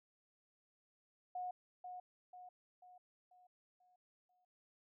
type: tone with echo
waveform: sine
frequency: 726 Hz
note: F#5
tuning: 33 cents flat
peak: -40 dBFS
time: 1.35-1.51 s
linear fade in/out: 5 ms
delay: 490 ms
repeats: 6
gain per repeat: -6 dB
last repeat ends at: 4.45 s
effects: none